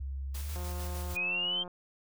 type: tone with pitch glide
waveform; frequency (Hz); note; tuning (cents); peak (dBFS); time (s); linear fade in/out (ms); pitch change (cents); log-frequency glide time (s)
sine; 67.7 to 74.69; C#2 to D2; -40 to +30; -34; 0-1.15; 10; +170; 0.35-0.52
type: noise with tremolo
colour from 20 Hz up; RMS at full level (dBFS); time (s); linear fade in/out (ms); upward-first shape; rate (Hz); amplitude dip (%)
white; -45; 0.34-1.17; 10; square; 6.6; 30
type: click train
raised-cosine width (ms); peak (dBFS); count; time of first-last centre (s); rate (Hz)
1; -32; 200; 0.56-1.678; 178
type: exponential sweep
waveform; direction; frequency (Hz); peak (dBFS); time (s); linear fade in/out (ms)
sine; up; 2447 to 3178; -29; 1.15-1.64; 20
effects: none